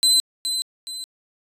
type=tone with echo; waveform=30% pulse; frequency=4046 Hz; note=B7; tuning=41 cents sharp; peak=-11 dBFS; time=0.03-0.2 s; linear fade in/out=0 ms; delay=420 ms; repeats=2; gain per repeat=-8 dB; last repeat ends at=1.04 s; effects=resampled to 32000 Hz